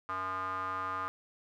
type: tone with band-pass filter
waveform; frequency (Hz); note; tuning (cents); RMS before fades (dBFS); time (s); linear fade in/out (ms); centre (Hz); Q
square; 94; F#2; +28; -36; 0.09-1.08; 0; 1200; 7.5
effects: none